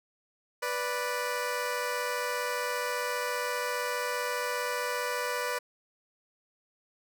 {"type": "tone pair together", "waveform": "15% pulse", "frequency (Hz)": [492.3, 587.3], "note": ["B4", "D5"], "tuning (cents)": [-6, 0], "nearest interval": "minor third", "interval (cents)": 306, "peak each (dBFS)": [-25, -28], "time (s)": [0.62, 5.59], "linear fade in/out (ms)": 10, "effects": []}